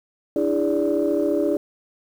sine tone cluster, 295.9 / 330.4 / 409.2 / 581 Hz, D4 / E4 / G#4 / D5, +13 / +4 / -26 / -19 cents, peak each -23 dBFS, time 0.36-1.57 s, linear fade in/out 2 ms, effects tanh soft clip ceiling -11 dBFS + 8-bit

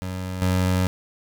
25% pulse tone pair in turn, 92.5 / 92 Hz, F#2 / F#2, 0 / -9 cents, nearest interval unison, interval 9 cents, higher first, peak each -24 / -15 dBFS, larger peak second, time 0.02-0.42 / 0.42-0.87 s, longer second, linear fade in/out 0 ms, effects none

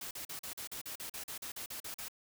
white noise bursts, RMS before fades -43 dBFS, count 15, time 0.01-2.084 s, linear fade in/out 5 ms, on 100 ms, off 41 ms, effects none

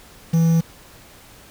triangle tone with quantisation, 164.81 Hz, E3, in tune, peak -11 dBFS, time 0.33-0.61 s, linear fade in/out 10 ms, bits 6, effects pink hiss -46 dBFS RMS until 1.5 s

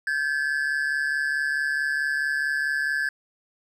triangle tone pair together, 1568 / 1712.6 Hz, G6 / A6, 0 / -47 cents, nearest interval major second, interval 153 cents, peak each -24 dBFS, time 0.07-3.09 s, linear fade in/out 2 ms, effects none

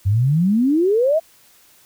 sine exponential sweep, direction up, 92.5 to 670 Hz, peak -13 dBFS, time 0.05-1.2 s, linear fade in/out 20 ms, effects white hiss -52 dBFS RMS until 1.85 s

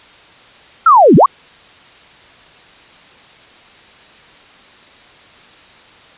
sine linear two-way sweep, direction down then up, 1389 to 130.81 to 1199 Hz, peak -3 dBFS, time 0.86-1.26 s, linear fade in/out 5 ms, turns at 1.16 s, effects white hiss -42 dBFS RMS until 6.17 s + resampled to 8000 Hz

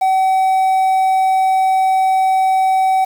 triangle tone with quantisation, 760 Hz, F#5, 46 cents sharp, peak -9 dBFS, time 0.01-3.05 s, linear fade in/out 10 ms, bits 6, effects none

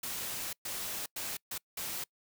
white noise bursts at uneven times, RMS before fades -38 dBFS, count 5, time 0.03-0.53 / 0.65-1.06 / 1.16-1.37 / 1.51-1.58 / 1.77-2.04 s, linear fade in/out 5 ms, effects noise-tail reverb RT60 0.1 s tail -25 dB re dry

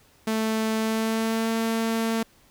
sawtooth tone with pitch glide, 220.4 to 225.8 Hz, A3 to A3, +3 to +45 cents, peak -19 dBFS, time 0.27-2.23 s, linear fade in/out 5 ms, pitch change +42 cents, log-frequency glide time 0.77-1.52 s, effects pink hiss -58 dBFS RMS until 2.5 s

